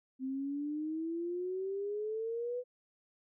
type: exponential sweep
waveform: sine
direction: up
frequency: 258.7 to 501 Hz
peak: -34 dBFS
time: 0.19-2.64 s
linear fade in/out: 50 ms
effects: none